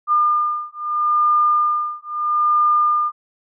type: beating tone pair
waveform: sine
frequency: 1206 / 1206.77 Hz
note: D6 / D6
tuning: +46 / +47 cents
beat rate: 0.77 Hz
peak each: -18 dBFS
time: 0.07-3.12 s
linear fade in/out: 50 ms
effects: none